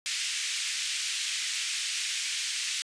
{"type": "band-pass noise", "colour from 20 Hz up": "pink", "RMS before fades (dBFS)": -32, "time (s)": [0.06, 2.82], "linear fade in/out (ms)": 0, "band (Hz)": [2200, 8800], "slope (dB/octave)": 24, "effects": ["resampled to 22050 Hz"]}